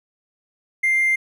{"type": "tone with hard clipping", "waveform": "triangle", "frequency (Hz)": 2098, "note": "C7", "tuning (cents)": 4, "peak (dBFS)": -16, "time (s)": [0.83, 1.16], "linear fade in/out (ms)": 10, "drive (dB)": 4, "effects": []}